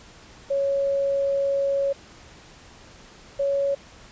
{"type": "tone pair in turn", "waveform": "sine", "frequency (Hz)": [554.4, 557.4], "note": ["C#5", "C#5"], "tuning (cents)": [0, 9], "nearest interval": "unison", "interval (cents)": 9, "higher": "second", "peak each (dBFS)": -20, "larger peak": "neither", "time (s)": [[0.5, 1.93], [3.39, 3.75]], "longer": "first", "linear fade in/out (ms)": 10, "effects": ["pink hiss -48 dBFS RMS until 4.11 s", "resampled to 16000 Hz"]}